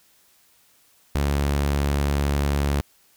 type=tone; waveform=sawtooth; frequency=71.2 Hz; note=C#2; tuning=47 cents sharp; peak=-16 dBFS; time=1.15-2.81 s; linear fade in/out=0 ms; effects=white hiss -59 dBFS RMS until 3.16 s